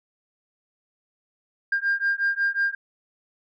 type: beating tone pair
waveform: sine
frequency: 1600 / 1605.5 Hz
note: G6 / G6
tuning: +35 / +41 cents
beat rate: 5.5 Hz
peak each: -23 dBFS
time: 1.72-2.75 s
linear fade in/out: 5 ms
effects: tanh soft clip ceiling -16 dBFS